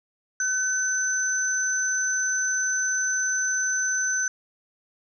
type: tone pair together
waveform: sine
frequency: 1523 / 6083 Hz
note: F#6 / F#8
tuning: +50 / +47 cents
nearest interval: 2 octaves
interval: 2397 cents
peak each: -25 dBFS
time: 0.4-4.28 s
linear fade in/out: 2 ms
effects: none